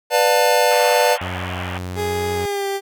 square chord, B half-diminished seventh, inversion none, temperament just, 493.9 / 592.7 / 711.2 / 889 Hz, B4 / D5 / F5 / A5, 0 / +16 / +31 / +18 cents, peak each -19 / -19 / -21 / -20 dBFS, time 0.1-1.18 s, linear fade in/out 50 ms
pink band-pass noise, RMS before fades -30 dBFS, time 0.7-1.79 s, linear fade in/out 20 ms, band 550 to 3300 Hz, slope 96 dB/octave
sawtooth tone, 90.6 Hz, F#2, 36 cents flat, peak -22 dBFS, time 1.21-2.46 s, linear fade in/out 5 ms
30% pulse tone with pitch glide, 415.3 to 394.5 Hz, G#4 to G4, 0 to +11 cents, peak -18 dBFS, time 1.95-2.81 s, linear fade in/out 50 ms, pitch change -89 cents, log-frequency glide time 2.34-2.67 s
effects none

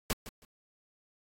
pink noise with echo, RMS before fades -30 dBFS, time 0.1-0.13 s, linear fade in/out 0 ms, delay 160 ms, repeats 2, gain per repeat -14 dB, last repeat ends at 0.45 s, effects AAC 64 kbps

